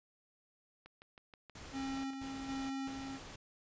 click train, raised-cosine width 0.3 ms, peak -38 dBFS, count 9, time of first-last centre 0.86-2.134 s, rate 6.28 Hz
pink noise bursts, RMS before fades -50 dBFS, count 3, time 1.55-3.36 s, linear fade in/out 5 ms, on 490 ms, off 170 ms
square tone with tremolo, 269.6 Hz, C#4, 48 cents flat, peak -38 dBFS, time 1.72-3.2 s, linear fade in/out 50 ms, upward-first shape square, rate 1.3 Hz, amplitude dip 40%
effects resampled to 16000 Hz

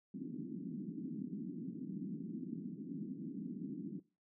pink band-pass noise, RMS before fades -44 dBFS, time 0.14-4 s, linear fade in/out 5 ms, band 170 to 310 Hz, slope 48 dB/octave, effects noise-tail reverb RT60 0.3 s tail -19 dB re dry

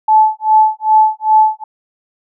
sine tone with tremolo, 867 Hz, A5, 26 cents flat, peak -4 dBFS, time 0.08-1.64 s, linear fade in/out 5 ms, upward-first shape sine, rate 2.5 Hz, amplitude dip 100%, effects none

